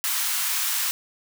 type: high-pass noise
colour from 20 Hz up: white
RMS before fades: -25 dBFS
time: 0.04-0.91 s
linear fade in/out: 0 ms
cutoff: 950 Hz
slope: 24 dB/octave
effects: none